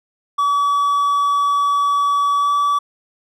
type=tone with pitch glide; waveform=triangle; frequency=1142 to 1149.9 Hz; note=D6 to D6; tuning=-49 to -37 cents; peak=-12 dBFS; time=0.38-2.79 s; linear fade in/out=10 ms; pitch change=+12 cents; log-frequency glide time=2.38-2.51 s; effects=none